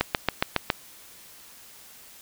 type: click train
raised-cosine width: 0.3 ms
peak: -4 dBFS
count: 6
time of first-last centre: 0.01-0.702 s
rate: 7.23 Hz
effects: white hiss -49 dBFS RMS until 2.21 s